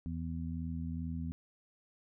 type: harmonic tone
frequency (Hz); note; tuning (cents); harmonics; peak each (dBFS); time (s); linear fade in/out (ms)
82.41; E2; 0; 1 / 2 / 3; -39 / -40 / -41; 0.06-1.32; 0
effects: none